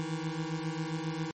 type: beating tone pair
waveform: 25% pulse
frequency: 156.3 / 163.7 Hz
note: D#3 / E3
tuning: +8 / -12 cents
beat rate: 7.4 Hz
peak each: -32 / -32 dBFS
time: 0-1.31 s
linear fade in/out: 0 ms
effects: MP3 32 kbps